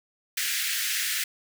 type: high-pass noise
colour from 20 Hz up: pink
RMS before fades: -28 dBFS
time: 0.37-1.24 s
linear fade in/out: 5 ms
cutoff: 1600 Hz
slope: 48 dB/octave
effects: none